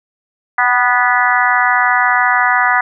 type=harmonic tone with a mistuned harmonic; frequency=245.8 Hz; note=B3; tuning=8 cents flat; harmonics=3 / 4 / 5 / 6 / 7 / 8; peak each=-17 / -17 / -17 / -17 / -17 / -17 dBFS; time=0.58-2.81 s; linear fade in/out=5 ms; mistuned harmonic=3; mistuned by=+28 cents; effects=none